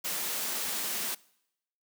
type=high-pass noise; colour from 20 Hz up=white; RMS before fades=-33 dBFS; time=0.04-1.15 s; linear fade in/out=10 ms; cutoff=160 Hz; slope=48 dB/octave; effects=noise-tail reverb RT60 0.8 s tail -23 dB re dry